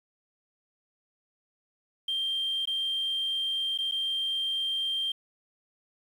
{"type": "tone with dropouts", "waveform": "sine", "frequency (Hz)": 3172, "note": "G7", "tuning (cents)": 20, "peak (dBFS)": -26, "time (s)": [2.08, 5.12], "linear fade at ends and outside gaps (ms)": 5, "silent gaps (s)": [[2.655, 2.673], [3.777, 3.786], [3.913, 3.92]], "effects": ["tanh soft clip ceiling -22 dBFS", "9-bit"]}